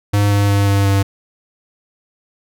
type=tone with pitch steps; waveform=square; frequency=102.1 / 101.22 / 100.35 / 99.48 / 98.62 Hz; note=G#2 / G#2 / G2 / G2 / G2; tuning=-29 / -44 / +41 / +26 / +11 cents; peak=-12 dBFS; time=0.13-1.03 s; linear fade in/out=10 ms; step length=180 ms; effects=none